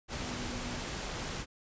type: tone in noise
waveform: sine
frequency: 243.9 Hz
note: B3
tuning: 21 cents flat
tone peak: -42 dBFS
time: 0.19-0.86 s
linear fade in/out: 50 ms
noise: pink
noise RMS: -38 dBFS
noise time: 0.08-1.46 s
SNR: -7 dB
effects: resampled to 16000 Hz